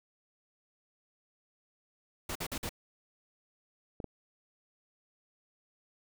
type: noise bursts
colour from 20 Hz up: pink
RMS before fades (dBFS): -37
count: 4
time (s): 2.29-2.693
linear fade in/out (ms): 5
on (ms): 64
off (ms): 49
type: clicks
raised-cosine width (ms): 2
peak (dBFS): -26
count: 2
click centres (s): 4.002 / 4.043
effects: none